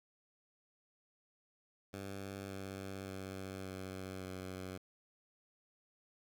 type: tone with pitch steps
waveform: 10% pulse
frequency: 98 / 96.82 / 95.65 / 94.5 / 93.36 Hz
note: G2 / G2 / G2 / F#2 / F#2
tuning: 0 / -21 / -42 / +37 / +16 cents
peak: -35 dBFS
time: 1.93-4.78 s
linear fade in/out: 10 ms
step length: 570 ms
effects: 11-bit